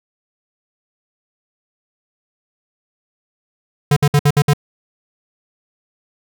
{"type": "tone bursts", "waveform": "square", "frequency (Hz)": 145.3, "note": "D3", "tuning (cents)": -18, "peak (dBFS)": -10, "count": 6, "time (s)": [3.91, 4.535], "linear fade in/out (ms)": 5, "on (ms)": 55, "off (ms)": 59, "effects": []}